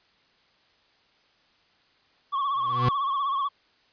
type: tone with vibrato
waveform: triangle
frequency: 1108.7 Hz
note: C#6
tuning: in tune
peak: -22 dBFS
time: 2.32-3.49 s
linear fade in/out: 20 ms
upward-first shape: triangle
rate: 16 Hz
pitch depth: 84 cents each way
type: tone with exponential growth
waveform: 40% pulse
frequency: 124 Hz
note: B2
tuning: 7 cents sharp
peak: -18 dBFS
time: 2.55-2.89 s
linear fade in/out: 5 ms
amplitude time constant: 72 ms
effects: white hiss -63 dBFS RMS until 3.92 s + resampled to 11025 Hz